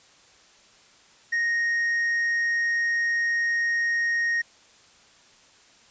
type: tone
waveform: triangle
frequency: 1864.7 Hz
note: A#6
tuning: in tune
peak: -20 dBFS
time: 1.32-4.42 s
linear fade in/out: 10 ms
effects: white hiss -55 dBFS RMS until 5.9 s + resampled to 16000 Hz